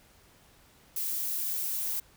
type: noise with high-pass filter sweep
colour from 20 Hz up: violet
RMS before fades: -32 dBFS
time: 0.96-2 s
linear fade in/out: 5 ms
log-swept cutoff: 210 to 990 Hz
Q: 4
effects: pink hiss -60 dBFS RMS until 2.16 s